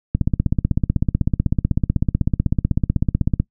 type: click train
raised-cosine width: 5 ms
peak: -4 dBFS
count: 53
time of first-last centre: 0.15-3.4 s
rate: 16 Hz
effects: noise-tail reverb RT60 0.1 s tail -22 dB re dry